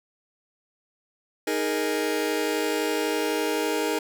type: chord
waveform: sawtooth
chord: D# suspended fourth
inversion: none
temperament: just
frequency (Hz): 311.1 / 414.8 / 466.7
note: D#4 / G#4 / A#4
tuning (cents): 0 / -2 / +2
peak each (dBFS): -24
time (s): 1.47-3.99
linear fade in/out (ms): 5
effects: none